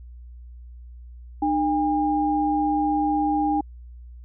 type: tone pair together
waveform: sine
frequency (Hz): 302.7 / 808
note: D#4 / G#5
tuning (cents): -48 / -48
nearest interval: octave + perfect fourth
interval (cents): 1700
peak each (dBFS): -22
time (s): 1.42-3.61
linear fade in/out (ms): 5
effects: added 60 Hz sine -39 dBFS peak until 4.24 s